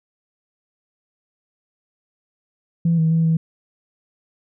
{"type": "tone with pitch steps", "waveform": "sine", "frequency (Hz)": [167.3, 160.7, 163.6, 162.2], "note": ["E3", "E3", "E3", "E3"], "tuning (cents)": [26, -44, -13, -28], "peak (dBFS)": -13, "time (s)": [2.85, 3.37], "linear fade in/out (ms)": 5, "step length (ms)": 130, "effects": ["tanh soft clip ceiling -10 dBFS"]}